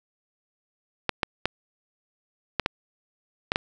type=clicks; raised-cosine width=0.3 ms; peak=-6 dBFS; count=7; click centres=1.093 / 1.232 / 1.456 / 2.597 / 2.661 / 3.519 / 3.559 s; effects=none